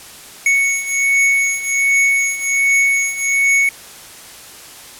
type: beating tone pair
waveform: square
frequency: 2217 / 2218.3 Hz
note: C#7 / C#7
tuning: 0 / +1 cents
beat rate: 1.3 Hz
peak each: -15 / -19 dBFS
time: 0.46-3.69 s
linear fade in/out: 2 ms
effects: white hiss -37 dBFS RMS until 4.99 s + low-pass 12000 Hz 12 dB/octave